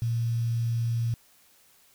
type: tone with quantisation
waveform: sine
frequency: 116.54 Hz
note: A#2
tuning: in tune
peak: -24 dBFS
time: 0.02-1.14 s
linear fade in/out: 0 ms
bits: 8
effects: white hiss -60 dBFS RMS until 1.94 s